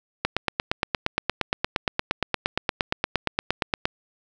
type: click train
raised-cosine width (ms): 0.3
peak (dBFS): -5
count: 32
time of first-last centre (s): 0.25-3.855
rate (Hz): 8.6
effects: none